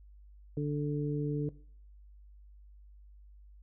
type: harmonic tone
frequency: 146.83 Hz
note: D3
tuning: in tune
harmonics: 1 / 2 / 3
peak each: -32 / -35 / -37 dBFS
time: 0.57-1.49 s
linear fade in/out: 2 ms
effects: noise-tail reverb RT60 0.5 s tail -19 dB re dry + added 50 Hz sine -52 dBFS peak until 3.62 s